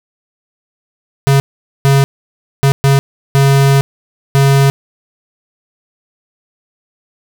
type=tone bursts at uneven times; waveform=square; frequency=137.9 Hz; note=C#3; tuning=9 cents flat; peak=-7 dBFS; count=6; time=1.27-1.4 / 1.85-2.04 / 2.63-2.72 / 2.84-2.99 / 3.35-3.81 / 4.35-4.7 s; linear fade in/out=0 ms; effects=none